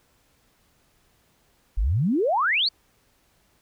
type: exponential sweep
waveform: sine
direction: up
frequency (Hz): 40.98 to 4723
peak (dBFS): -19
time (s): 1.77-2.69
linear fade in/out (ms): 10
effects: pink hiss -64 dBFS RMS until 3.61 s